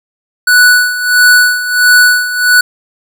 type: tone with tremolo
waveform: square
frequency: 1480 Hz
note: F#6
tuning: in tune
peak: -3 dBFS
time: 0.47-2.61 s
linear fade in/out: 5 ms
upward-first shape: sine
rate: 1.5 Hz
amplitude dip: 75%
effects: none